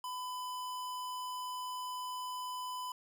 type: tone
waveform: square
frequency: 1003 Hz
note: B5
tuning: 26 cents sharp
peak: -39 dBFS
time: 0.04-2.92 s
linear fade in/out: 2 ms
effects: none